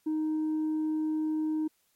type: tone with tanh clipping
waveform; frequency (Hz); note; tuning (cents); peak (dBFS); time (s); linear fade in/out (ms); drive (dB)
triangle; 311.1; D#4; 0; -27; 0.06-1.68; 10; 6
effects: white hiss -71 dBFS RMS until 1.95 s + MP3 64 kbps